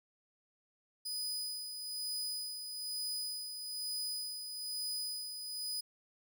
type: tone with tremolo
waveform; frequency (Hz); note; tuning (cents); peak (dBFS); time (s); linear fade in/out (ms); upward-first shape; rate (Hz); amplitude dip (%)
sawtooth; 4978; D#8; 0; -33; 1.05-5.81; 10; sine; 1.1; 50
effects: none